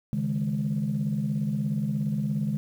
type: chord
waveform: sine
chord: C# suspended second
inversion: none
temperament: equal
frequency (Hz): 138.59 / 155.56 / 207.7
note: C#3 / D#3 / G#3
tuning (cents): 0 / 0 / 0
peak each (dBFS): -29 / -29 / -27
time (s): 0.13-2.57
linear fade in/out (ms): 0
effects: tanh soft clip ceiling -18 dBFS + 9-bit